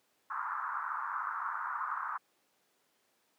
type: band-pass noise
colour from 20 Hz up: white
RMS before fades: -37 dBFS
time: 0.3-2.18 s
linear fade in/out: 10 ms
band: 980 to 1400 Hz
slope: 48 dB/octave
effects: pink hiss -73 dBFS RMS until 3.38 s + high-pass 300 Hz 12 dB/octave